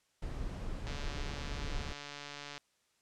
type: noise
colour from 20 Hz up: brown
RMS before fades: -39 dBFS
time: 0.22-1.93 s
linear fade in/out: 5 ms
type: click train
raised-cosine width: 0.2 ms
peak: -27 dBFS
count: 247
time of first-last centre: 0.87-2.578 s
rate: 144 Hz
effects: white hiss -74 dBFS RMS until 3.01 s + low-pass 8000 Hz 12 dB/octave